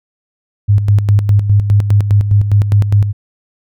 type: tone with tremolo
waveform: sine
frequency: 102.3 Hz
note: G#2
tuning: 26 cents flat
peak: -5 dBFS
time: 0.68-3.13 s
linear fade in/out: 20 ms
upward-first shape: square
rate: 4.9 Hz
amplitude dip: 60%
effects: none